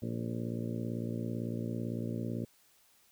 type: harmonic tone with a mistuned harmonic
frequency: 57.9 Hz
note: A#1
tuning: 11 cents flat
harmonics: 2 / 3 / 4 / 5 / 6 / 7 / 8 / 9 / 10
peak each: -38 / -42 / -38 / -44 / -44 / -49 / -49 / -49 / -51 dBFS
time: 0.02-2.45 s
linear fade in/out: 5 ms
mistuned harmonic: 8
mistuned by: -46 cents
effects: white hiss -66 dBFS RMS until 3.11 s